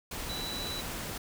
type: tone in noise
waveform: sine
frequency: 3951 Hz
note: B7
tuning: in tune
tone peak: -37 dBFS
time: 0.29-0.81 s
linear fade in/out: 5 ms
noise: pink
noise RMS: -38 dBFS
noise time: 0.11-1.18 s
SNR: -2 dB
effects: none